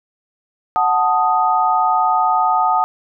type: chord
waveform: sine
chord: D# diminished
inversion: first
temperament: equal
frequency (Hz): 740 / 880 / 1244.5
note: F#5 / A5 / D#6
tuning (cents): 0 / 0 / 0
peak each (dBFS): -17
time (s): 0.76-2.84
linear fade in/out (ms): 0
effects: none